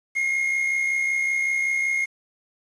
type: tone with amplitude modulation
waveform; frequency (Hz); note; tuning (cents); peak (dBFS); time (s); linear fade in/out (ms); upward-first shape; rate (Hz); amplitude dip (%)
triangle; 2144; C7; +42; -17; 0.15-2.06; 20; sine; 65.3; 45
effects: resampled to 24000 Hz + 8-bit